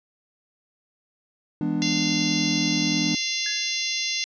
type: chord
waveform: triangle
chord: E dominant seventh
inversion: none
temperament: just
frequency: 164.81 / 206 / 247.2 / 296.7 Hz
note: E3 / G#3 / B3 / D4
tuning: 0 / -14 / +2 / +18 cents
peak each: -27 / -27 / -27 / -24 dBFS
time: 1.61-3.15 s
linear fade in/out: 2 ms
type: harmonic tone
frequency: 691 Hz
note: F5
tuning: 19 cents flat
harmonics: 3 / 4 / 5 / 6 / 7 / 8 / 9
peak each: -32 / -32 / -32 / -32 / -32 / -32 / -32 dBFS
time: 1.82-4.24 s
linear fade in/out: 0 ms
type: tone with exponential decay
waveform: square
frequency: 1685 Hz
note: G#6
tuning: 25 cents sharp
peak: -31 dBFS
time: 3.46-3.86 s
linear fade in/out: 1 ms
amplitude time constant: 85 ms
effects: resampled to 16000 Hz